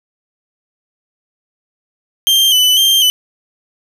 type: tone with vibrato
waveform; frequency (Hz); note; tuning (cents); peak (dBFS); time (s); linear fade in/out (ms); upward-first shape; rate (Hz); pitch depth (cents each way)
40% pulse; 3080; G7; -31; -7; 2.27-3.1; 0; square; 2; 48
effects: none